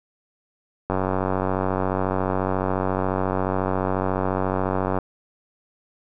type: click train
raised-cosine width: 1 ms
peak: -9 dBFS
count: 386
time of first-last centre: 0.9-4.987 s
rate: 94.2 Hz
effects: none